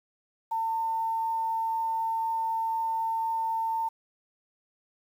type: tone with quantisation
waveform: sine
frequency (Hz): 901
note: A5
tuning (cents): +41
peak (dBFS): -26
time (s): 0.51-3.89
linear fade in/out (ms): 10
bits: 9
effects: none